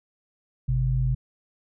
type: tone pair together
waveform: sine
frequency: 51.35 / 129.4 Hz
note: G#1 / C3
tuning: -19 / -19 cents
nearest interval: octave + major third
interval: 1600 cents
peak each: -25 / -22 dBFS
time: 0.68-1.15 s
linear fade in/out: 10 ms
effects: none